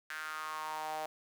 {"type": "tone with high-pass filter sweep", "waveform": "sawtooth", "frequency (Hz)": 155.56, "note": "D#3", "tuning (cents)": 0, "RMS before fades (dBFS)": -40, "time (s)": [0.1, 1.06], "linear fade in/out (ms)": 0, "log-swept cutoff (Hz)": [1600, 690], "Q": 5, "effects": ["10-bit"]}